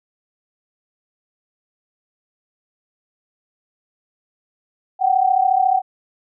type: tone pair together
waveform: sine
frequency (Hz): 740 / 774.1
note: F#5 / G5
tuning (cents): 0 / -22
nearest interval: minor second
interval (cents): 78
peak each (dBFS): -16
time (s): 4.99-5.82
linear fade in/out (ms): 50
effects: none